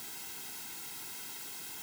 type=noise with comb filter; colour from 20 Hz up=white; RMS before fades=-44 dBFS; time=0-1.82 s; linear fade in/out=0 ms; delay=1.7 ms; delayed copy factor=-0.8; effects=none